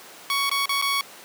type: tone with dropouts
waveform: 15% pulse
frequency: 1116 Hz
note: C#6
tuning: 11 cents sharp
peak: -15 dBFS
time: 0.3-1.01 s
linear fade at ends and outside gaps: 1 ms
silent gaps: 0.495-0.514 / 0.657-0.693 / 0.815-0.823 s
effects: pink hiss -43 dBFS RMS until 1.24 s + high-pass 400 Hz 12 dB/octave